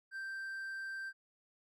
triangle tone, 1568 Hz, G6, in tune, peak -38 dBFS, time 0.11-1.13 s, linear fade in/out 50 ms, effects none

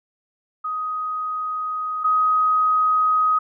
sine tone pair in turn, 1253 / 1257.4 Hz, D#6 / D#6, +12 / +18 cents, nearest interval unison, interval 6 cents, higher second, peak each -23 / -15 dBFS, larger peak second, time 0.64-2.04 / 2.04-3.39 s, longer first, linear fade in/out 10 ms, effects none

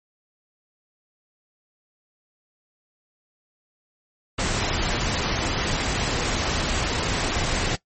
pink noise, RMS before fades -24 dBFS, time 4.38-7.76 s, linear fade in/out 10 ms, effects noise-tail reverb RT60 0.1 s tail -18 dB re dry + MP3 32 kbps

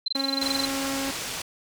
sine tone bursts, 4092 Hz, C8, 39 cents flat, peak -22 dBFS, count 14, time 0.06-0.654 s, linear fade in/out 5 ms, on 22 ms, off 22 ms
sawtooth tone, 272.2 Hz, C#4, 31 cents flat, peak -24 dBFS, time 0.15-1.11 s, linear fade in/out 5 ms
white low-pass noise, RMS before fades -33 dBFS, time 0.41-1.42 s, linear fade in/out 5 ms, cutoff 6900 Hz, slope 12 dB/octave
effects none

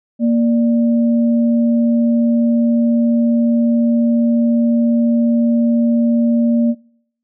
sine tone pair together, 233.6 / 589 Hz, A#3 / D5, +4 / +5 cents, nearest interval octave + major third, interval 1601 cents, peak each -11 / -23 dBFS, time 0.19-6.75 s, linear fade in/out 50 ms, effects noise-tail reverb RT60 0.7 s tail -25 dB re dry

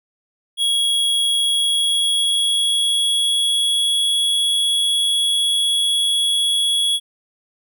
square tone with pitch glide, 3322 to 3351 Hz, G#7 to G#7, 0 to +15 cents, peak -16 dBFS, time 0.57-7 s, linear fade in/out 50 ms, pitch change +15 cents, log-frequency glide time 1.36-4.14 s, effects none

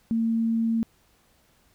sine tone, 227.2 Hz, A#3, 44 cents flat, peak -21 dBFS, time 0.11-0.83 s, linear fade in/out 0 ms, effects pink hiss -63 dBFS RMS until 1.74 s

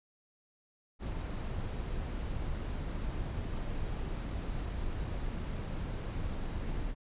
brown noise, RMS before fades -36 dBFS, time 0.99-6.95 s, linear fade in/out 50 ms, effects resampled to 8000 Hz

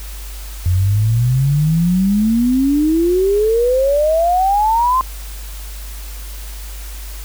sine exponential sweep, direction up, 87.31 to 1057 Hz, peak -11 dBFS, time 0.66-5.01 s, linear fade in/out 0 ms, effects added 50 Hz sine -27 dBFS peak until 7.24 s + white hiss -36 dBFS RMS until 7.24 s

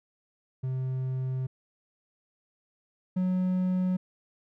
triangle tone pair in turn, 130 / 183.85 Hz, C3 / F#3, -11 / -11 cents, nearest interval tritone, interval 600 cents, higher second, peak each -26 / -22 dBFS, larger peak second, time 0.63-1.47 / 3.16-3.97 s, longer first, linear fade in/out 10 ms, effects none

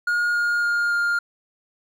triangle tone with pitch steps, 1431 / 1422.8 / 1414.6 / 1406.4 Hz, F6 / F6 / F6 / F6, +42 / +32 / +22 / +12 cents, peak -17 dBFS, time 0.07-1.19 s, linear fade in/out 5 ms, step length 280 ms, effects none

